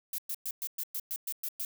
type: noise bursts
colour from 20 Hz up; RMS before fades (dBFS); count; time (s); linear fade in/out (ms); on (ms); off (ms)
violet; -35; 10; 0.13-1.65; 2; 53; 110
effects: none